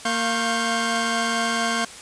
sawtooth tone cluster, 230.2 / 695 / 1084 / 1568 Hz, A#3 / F5 / C#6 / G6, -22 / -9 / -39 / 0 cents, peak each -23 dBFS, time 0.05-1.85 s, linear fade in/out 5 ms, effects white hiss -40 dBFS RMS until 2.01 s + resampled to 22050 Hz

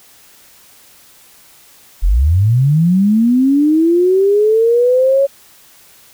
sine linear sweep, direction up, 36.17 to 558 Hz, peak -8 dBFS, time 2.02-5.27 s, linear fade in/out 20 ms, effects white hiss -45 dBFS RMS until 6.13 s

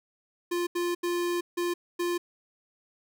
square tone bursts at uneven times, 349.2 Hz, F4, in tune, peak -27 dBFS, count 5, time 0.51-0.67 / 0.75-0.95 / 1.03-1.41 / 1.57-1.74 / 1.99-2.18 s, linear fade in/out 10 ms, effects none

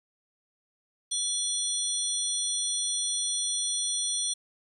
sine tone cluster, 3415 / 4172 / 5850 / 8790 Hz, G#7 / C8 / F#8 / C#9, +48 / -6 / -21 / -16 cents, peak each -33 / -36 / -33 / -30 dBFS, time 1.11-4.34 s, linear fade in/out 10 ms, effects 10-bit

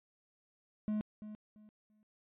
triangle tone with echo, 212.6 Hz, G#3, 41 cents sharp, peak -30 dBFS, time 0.88-1.01 s, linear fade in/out 0 ms, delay 340 ms, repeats 3, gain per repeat -12 dB, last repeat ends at 2.03 s, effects resampled to 8000 Hz

